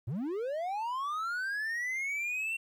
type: linear sweep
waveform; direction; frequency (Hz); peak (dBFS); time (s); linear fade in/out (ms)
triangle; up; 98 to 2732; -30; 0.07-2.57; 10
effects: 12-bit